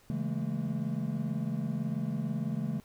triangle chord, A major seventh, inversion first, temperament equal with one note detuned, 138.59 / 164.81 / 207.7 / 225.8 Hz, C#3 / E3 / G#3 / A3, 0 / 0 / 0 / +45 cents, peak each -34 dBFS, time 0.1-2.8 s, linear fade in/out 0 ms, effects pink hiss -62 dBFS RMS until 2.84 s

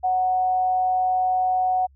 sine tone with amplitude modulation, 740 Hz, F#5, in tune, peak -17 dBFS, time 0.03-1.87 s, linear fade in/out 20 ms, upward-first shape sine, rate 189 Hz, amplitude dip 25%, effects added 68 Hz sine -51 dBFS peak until 1.95 s

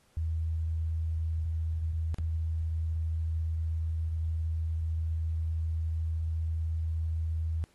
sine tone with dropouts, 80.7 Hz, E2, 36 cents flat, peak -28 dBFS, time 0.17-7.64 s, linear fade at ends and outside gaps 0 ms, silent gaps 2.144-2.185 s, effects pink hiss -67 dBFS RMS until 7.74 s + AAC 32 kbps

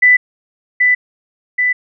sine tone with echo, 1990 Hz, B6, 13 cents sharp, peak -5 dBFS, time 0.02-0.17 s, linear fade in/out 10 ms, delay 780 ms, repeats 2, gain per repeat -3 dB, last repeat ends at 1.73 s, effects none

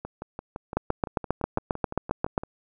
two click trains, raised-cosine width 1 ms, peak -20 / -9 dBFS, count 15 / 13, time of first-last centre 0.05-2.435 / 0.77-2.379 s, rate 5.87 / 7.46 Hz, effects none

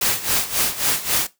white noise with tremolo, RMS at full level -18 dBFS, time 0.01-1.27 s, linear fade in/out 5 ms, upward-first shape sine, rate 3.7 Hz, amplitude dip 80%, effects noise-tail reverb RT60 0.2 s tail -17 dB re dry

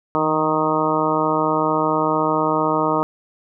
harmonic tone with a mistuned harmonic, 155.56 Hz, D#3, in tune, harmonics 1 / 2 / 3 / 4 / 5 / 6 / 7 / 8, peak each -29 / -23 / -24 / -24 / -28 / -23 / -25 / -24 dBFS, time 0.15-3.03 s, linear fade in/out 0 ms, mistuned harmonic 1, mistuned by +52 cents, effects none

